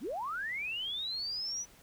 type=linear sweep; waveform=sine; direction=up; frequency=164.4 to 5990 Hz; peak=-34 dBFS; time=0-1.66 s; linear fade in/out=50 ms; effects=pink hiss -59 dBFS RMS until 1.82 s